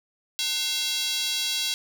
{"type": "tone with high-pass filter", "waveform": "square", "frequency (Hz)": 301.3, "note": "D4", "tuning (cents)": 44, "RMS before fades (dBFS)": -27, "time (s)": [0.39, 1.74], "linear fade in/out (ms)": 0, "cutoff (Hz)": 3700, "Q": 2.6, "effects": []}